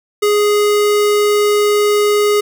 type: tone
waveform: square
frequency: 415.3 Hz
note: G#4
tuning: in tune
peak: -11 dBFS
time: 0.22-2.41 s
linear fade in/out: 10 ms
effects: none